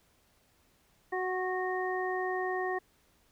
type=harmonic tone with a mistuned harmonic; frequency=370 Hz; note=F#4; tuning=in tune; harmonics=1 / 2 / 3 / 5; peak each=-33 / -35 / -40 / -37 dBFS; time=1.12-2.79 s; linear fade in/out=10 ms; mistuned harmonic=3; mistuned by=-22 cents; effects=pink hiss -68 dBFS RMS until 3.31 s